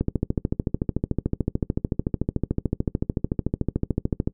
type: click train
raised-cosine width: 3 ms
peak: -9 dBFS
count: 59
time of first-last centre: 0.01-4.275 s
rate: 13.6 Hz
effects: noise-tail reverb RT60 0.1 s tail -19 dB re dry